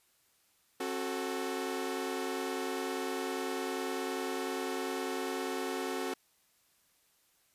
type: chord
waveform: sawtooth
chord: F# diminished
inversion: second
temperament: equal with one note detuned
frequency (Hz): 267.6 / 370 / 440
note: C4 / F#4 / A4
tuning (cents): +39 / 0 / 0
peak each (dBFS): -35 / -33 / -35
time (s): 0.8-6.14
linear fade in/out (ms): 5
effects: white hiss -70 dBFS RMS until 7.54 s + resampled to 32000 Hz